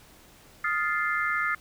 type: chord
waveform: sine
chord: F dominant seventh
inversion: third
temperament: equal with one note detuned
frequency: 1244.5 / 1396.9 / 1745.8 / 2093 Hz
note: Eb6 / F6 / A6 / C7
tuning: 0 / 0 / -14 / 0 cents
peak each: -30 dBFS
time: 0.64-1.55 s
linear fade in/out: 5 ms
effects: pink hiss -54 dBFS RMS until 1.6 s